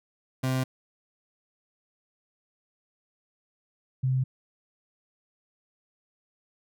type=tone pair in turn; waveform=30% pulse / sine; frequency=130.1 / 130.1 Hz; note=C3 / C3; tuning=-9 / -9 cents; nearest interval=unison; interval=0 cents; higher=neither; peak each=-22 dBFS; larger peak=neither; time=0.43-0.64 / 4.03-4.24 s; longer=neither; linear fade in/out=10 ms; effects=none